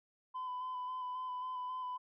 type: tone with vibrato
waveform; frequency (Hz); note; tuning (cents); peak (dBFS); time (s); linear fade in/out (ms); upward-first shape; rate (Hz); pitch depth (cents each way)
sine; 1009; B5; +37; -36; 0.34-1.98; 20; square; 3.7; 17
effects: tanh soft clip ceiling -36 dBFS